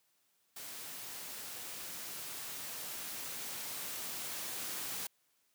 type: noise with level ramp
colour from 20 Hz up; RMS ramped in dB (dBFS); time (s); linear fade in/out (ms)
white; -46 to -40; 0.56-5.07; 5
effects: white hiss -75 dBFS RMS until 5.54 s + high-pass 100 Hz 12 dB/octave